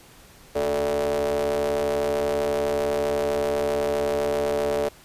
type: ring-modulated tone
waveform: 40% pulse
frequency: 72.3 Hz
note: D2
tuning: 27 cents flat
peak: -18 dBFS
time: 0.55-4.89 s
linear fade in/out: 10 ms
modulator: 510 Hz
effects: pink hiss -50 dBFS RMS until 5.04 s + resampled to 32000 Hz